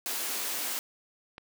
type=high-pass noise; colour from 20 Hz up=white; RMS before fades=-33 dBFS; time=0.06-0.79 s; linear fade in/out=0 ms; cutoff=220 Hz; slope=48 dB/octave
type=click; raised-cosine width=0.3 ms; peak=-27 dBFS; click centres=1.381 s
effects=none